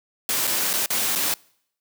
white noise with dropouts, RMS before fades -23 dBFS, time 0.29-1.34 s, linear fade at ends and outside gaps 1 ms, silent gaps 0.471-0.475 / 0.731-0.737 / 0.86-0.904 / 1.153-1.158 s, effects noise-tail reverb RT60 0.7 s tail -26 dB re dry + high-pass 150 Hz 12 dB/octave

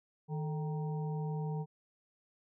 harmonic tone with a mistuned harmonic, 155.56 Hz, D#3, in tune, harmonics 1 / 3 / 5 / 6, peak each -34 / -44 / -48 / -50 dBFS, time 0.28-1.66 s, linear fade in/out 50 ms, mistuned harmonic 3, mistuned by -100 cents, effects none

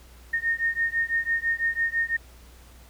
sine beating tone pair, 1836 / 1842 Hz, A#6 / A#6, -27 / -21 cents, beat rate 6 Hz, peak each -26 dBFS, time 0.33-2.17 s, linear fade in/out 10 ms, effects added 60 Hz sine -48 dBFS peak until 2.89 s + pink hiss -54 dBFS RMS until 2.89 s

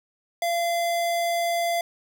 square tone, 685 Hz, F5, 34 cents flat, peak -23 dBFS, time 0.42-1.81 s, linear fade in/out 2 ms, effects none

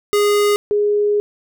square / sine tone pair in turn, 412.3 / 414.2 Hz, G#4 / G#4, -13 / -5 cents, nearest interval unison, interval 8 cents, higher second, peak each -13 dBFS, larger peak neither, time 0.13-0.56 / 0.71-1.2 s, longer second, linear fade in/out 0 ms, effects none

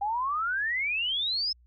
sine exponential sweep, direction up, 790 to 5274 Hz, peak -26 dBFS, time 0.01-1.53 s, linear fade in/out 10 ms, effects added 60 Hz sine -56 dBFS peak until 1.66 s

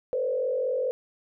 sine tone with frequency modulation, 514 Hz, C5, 31 cents flat, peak -24 dBFS, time 0.13-0.91 s, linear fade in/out 0 ms, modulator 44.6 Hz, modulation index 1, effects none

